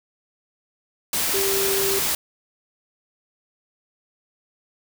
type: tone in noise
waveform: sine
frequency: 392 Hz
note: G4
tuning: in tune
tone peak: -23 dBFS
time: 1.34-1.99 s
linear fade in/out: 2 ms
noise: white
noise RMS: -23 dBFS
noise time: 1.13-2.15 s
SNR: -3 dB
effects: none